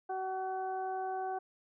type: harmonic tone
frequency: 377.6 Hz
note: F#4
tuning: 35 cents sharp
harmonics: 1 / 2 / 3 / 4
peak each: -40 / -35 / -50 / -49 dBFS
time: 0.09-1.39 s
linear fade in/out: 10 ms
effects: none